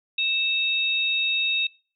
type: tone pair together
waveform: sine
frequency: 2637 / 3741 Hz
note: E7 / A#7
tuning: 0 / +5 cents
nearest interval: tritone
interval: 605 cents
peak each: -24 dBFS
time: 0.18-1.67 s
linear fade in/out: 5 ms
effects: noise-tail reverb RT60 0.4 s tail -24 dB re dry